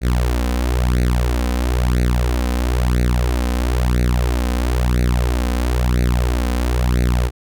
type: tone with flanger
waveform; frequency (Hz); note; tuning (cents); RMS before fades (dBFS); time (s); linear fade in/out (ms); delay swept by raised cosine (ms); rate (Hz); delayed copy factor
sawtooth; 61.1; B1; -18; -17; 0.01-7.31; 50; 0.47 to 3.97; 1; +0.9
effects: none